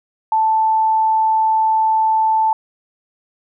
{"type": "tone", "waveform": "sine", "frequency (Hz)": 880, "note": "A5", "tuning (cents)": 0, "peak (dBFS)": -12, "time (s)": [0.32, 2.53], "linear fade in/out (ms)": 2, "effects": []}